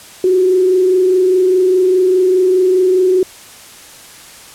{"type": "tone with frequency modulation", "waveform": "sine", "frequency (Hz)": 370, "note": "F#4", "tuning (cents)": 0, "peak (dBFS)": -8, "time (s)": [0.24, 3.23], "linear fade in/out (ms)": 2, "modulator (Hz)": 24.9, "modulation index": 0.39, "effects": ["white hiss -37 dBFS RMS until 4.54 s", "low-pass 11000 Hz 12 dB/octave"]}